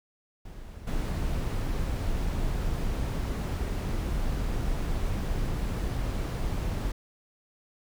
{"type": "noise with level steps", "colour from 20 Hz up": "brown", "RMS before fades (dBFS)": [-42, -29], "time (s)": [0.45, 6.92], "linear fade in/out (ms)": 5, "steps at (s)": 0.87, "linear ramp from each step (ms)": 5, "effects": []}